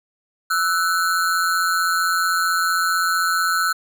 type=ring-modulated tone; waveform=square; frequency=1403 Hz; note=F6; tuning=8 cents sharp; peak=-15 dBFS; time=0.5-3.73 s; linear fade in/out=10 ms; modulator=87.8 Hz; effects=none